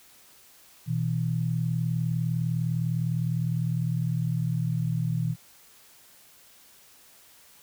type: tone pair together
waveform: sine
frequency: 122.28 / 162.1 Hz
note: B2 / E3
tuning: -17 / -29 cents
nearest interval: perfect fourth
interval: 488 cents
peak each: -27 dBFS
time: 0.86-5.36 s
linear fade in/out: 50 ms
effects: white hiss -55 dBFS RMS until 7.62 s